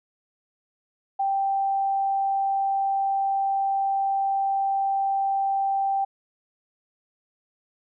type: tone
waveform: sine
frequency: 784 Hz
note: G5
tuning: in tune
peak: -21 dBFS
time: 1.19-6.05 s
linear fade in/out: 10 ms
effects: none